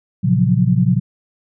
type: chord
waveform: sine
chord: Gb major seventh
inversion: first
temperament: equal with one note detuned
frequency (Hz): 116.54 / 136.53 / 174.61 / 185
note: Bb2 / Db3 / F3 / Gb3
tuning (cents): 0 / -26 / 0 / 0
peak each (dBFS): -17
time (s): 0.23-1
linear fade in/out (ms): 20
effects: none